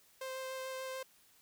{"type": "tone with vibrato", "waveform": "sawtooth", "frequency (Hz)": 523.3, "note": "C5", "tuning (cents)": 0, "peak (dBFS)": -36, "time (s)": [0.21, 1.03], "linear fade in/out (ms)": 5, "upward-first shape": "sine", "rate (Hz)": 6.8, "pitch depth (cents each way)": 9, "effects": ["white hiss -66 dBFS RMS until 1.41 s"]}